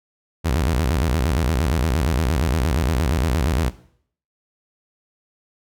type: tone with vibrato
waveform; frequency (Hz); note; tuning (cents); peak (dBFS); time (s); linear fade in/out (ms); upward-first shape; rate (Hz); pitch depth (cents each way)
sawtooth; 70.9; C#2; +40; -14; 0.44-3.7; 20; square; 8.6; 260
effects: noise-tail reverb RT60 0.6 s tail -17 dB re dry